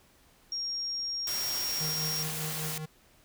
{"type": "tone", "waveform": "sine", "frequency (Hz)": 5580, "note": "F8", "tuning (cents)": -2, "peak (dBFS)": -31, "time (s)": [0.52, 2.23], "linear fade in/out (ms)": 2}
{"type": "noise", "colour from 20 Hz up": "white", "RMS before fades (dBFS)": -36, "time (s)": [1.27, 2.78], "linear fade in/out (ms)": 2}
{"type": "tone with tremolo", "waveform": "square", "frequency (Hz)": 155.5, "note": "D#3", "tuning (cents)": -1, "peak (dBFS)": -35, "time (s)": [1.8, 2.86], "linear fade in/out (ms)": 10, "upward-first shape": "sine", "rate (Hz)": 5, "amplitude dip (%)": 55}
{"effects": ["pink hiss -62 dBFS RMS until 3.24 s"]}